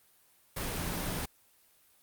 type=tone in noise; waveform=sine; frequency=174.3 Hz; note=F3; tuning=3 cents flat; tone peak=-41 dBFS; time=0.77-1.19 s; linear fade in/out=10 ms; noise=pink; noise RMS=-35 dBFS; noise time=0.56-1.26 s; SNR=-9 dB; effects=white hiss -65 dBFS RMS until 2.02 s + Opus 32 kbps